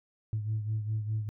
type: beating tone pair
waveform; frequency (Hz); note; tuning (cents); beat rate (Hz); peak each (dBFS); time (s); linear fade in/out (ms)
sine; 107.5 / 112.4; A2 / A2; -40 / +37; 4.9; -29 / -36; 0.33-1.29; 0
effects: tanh soft clip ceiling -24 dBFS